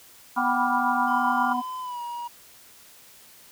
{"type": "chord", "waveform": "sine", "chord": "G dominant seventh", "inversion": "none", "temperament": "just", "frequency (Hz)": [784, 980, 1176, 1411.2], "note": ["G5", "B5", "D6", "F6"], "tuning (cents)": [0, -14, 2, 18], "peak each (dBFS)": -28, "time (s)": [0.36, 1.54], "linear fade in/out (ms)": 20}
{"type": "harmonic tone", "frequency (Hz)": 246.9, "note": "B3", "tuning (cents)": 0, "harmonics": [1, 3, 4], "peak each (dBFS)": [-29, -29, -29], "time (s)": [0.36, 1.62], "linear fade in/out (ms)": 20}
{"type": "tone with pitch glide", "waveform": "triangle", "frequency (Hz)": [1017, 954.4], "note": ["C6", "A#5"], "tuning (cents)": [-50, 41], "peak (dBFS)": -29, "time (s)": [1.07, 2.28], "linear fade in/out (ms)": 10, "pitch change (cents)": -109, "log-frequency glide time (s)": [1.81, 2.01]}
{"effects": ["white hiss -51 dBFS RMS until 3.51 s"]}